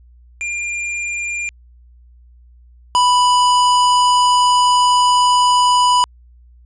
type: tone pair in turn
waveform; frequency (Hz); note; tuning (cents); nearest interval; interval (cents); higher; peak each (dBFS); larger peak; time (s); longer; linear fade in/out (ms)
square; 2397 / 988.8; D7 / B5; +35 / +2; octave + minor third; 1533; first; -21 / -11; second; 0.41-1.49 / 2.95-6.04; second; 0
effects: added 60 Hz sine -43 dBFS peak until 6.65 s + resampled to 22050 Hz